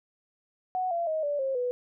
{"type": "tone with pitch steps", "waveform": "sine", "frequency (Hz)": [740, 682.5, 629.5, 580.6, 535.5, 493.9], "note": ["F#5", "F5", "D#5", "D5", "C5", "B4"], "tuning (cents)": [0, -40, 20, -20, 40, 0], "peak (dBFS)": -26, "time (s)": [0.75, 1.71], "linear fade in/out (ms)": 0, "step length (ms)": 160, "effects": []}